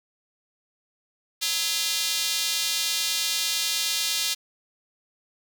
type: tone with high-pass filter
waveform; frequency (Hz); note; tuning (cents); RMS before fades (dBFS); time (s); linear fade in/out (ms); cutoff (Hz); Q
square; 185.5; F#3; +5; -26; 1.41-4.35; 20; 3800; 1.6
effects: none